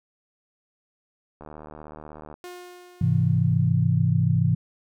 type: click train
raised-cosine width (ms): 1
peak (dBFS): -27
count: 72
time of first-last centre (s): 1.41-2.341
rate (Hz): 76.3
type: tone with exponential decay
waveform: sawtooth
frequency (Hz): 357.6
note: F4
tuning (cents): +41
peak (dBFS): -32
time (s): 2.44-4.15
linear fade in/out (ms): 0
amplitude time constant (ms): 370
type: chord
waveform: sine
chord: Ab augmented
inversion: none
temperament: equal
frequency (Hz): 103.83 / 130.81 / 164.81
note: Ab2 / C3 / E3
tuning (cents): 0 / 0 / 0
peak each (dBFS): -23 / -22 / -22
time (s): 3.01-4.55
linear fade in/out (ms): 5
effects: none